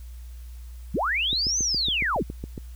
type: linear two-way sweep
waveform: sine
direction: up then down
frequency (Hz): 101.5 to 6370 to 101.5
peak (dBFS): -22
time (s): 0.94-2.23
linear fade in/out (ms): 5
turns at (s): 1.6
type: click train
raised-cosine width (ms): 3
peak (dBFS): -20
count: 10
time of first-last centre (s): 1.33-2.578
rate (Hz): 7.21
effects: added 60 Hz sine -37 dBFS peak until 2.75 s + white hiss -57 dBFS RMS until 2.75 s